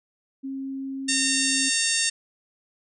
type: tone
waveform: sine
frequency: 269.4 Hz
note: C#4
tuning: 49 cents flat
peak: -29 dBFS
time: 0.43-1.7 s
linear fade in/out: 20 ms
type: harmonic tone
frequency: 913 Hz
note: A#5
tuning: 36 cents flat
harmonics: 2 / 3 / 4 / 5 / 6 / 7 / 8 / 9 / 10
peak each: -30 / -30 / -30 / -30 / -30 / -30 / -30 / -30 / -30 dBFS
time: 1.08-2.1 s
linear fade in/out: 10 ms
effects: none